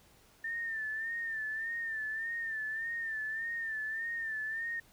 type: tone with vibrato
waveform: sine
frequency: 1795 Hz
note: A6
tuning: 34 cents sharp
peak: -34 dBFS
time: 0.44-4.8 s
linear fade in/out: 5 ms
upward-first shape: sine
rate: 1.7 Hz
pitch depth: 60 cents each way
effects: pink hiss -63 dBFS RMS until 4.92 s